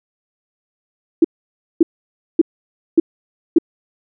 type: tone bursts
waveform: sine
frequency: 329.6 Hz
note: E4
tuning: in tune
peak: -5 dBFS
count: 5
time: 1.22-3.585 s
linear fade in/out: 5 ms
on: 25 ms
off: 560 ms
effects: none